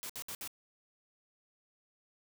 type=noise bursts; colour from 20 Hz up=white; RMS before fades=-42 dBFS; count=4; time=0.03-0.476 s; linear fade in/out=0 ms; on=65 ms; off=62 ms; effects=none